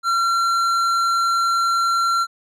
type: tone with tanh clipping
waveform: sine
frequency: 1365 Hz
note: F6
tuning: 40 cents flat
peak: -18 dBFS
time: 0.03-2.27 s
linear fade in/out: 50 ms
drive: 12 dB
effects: none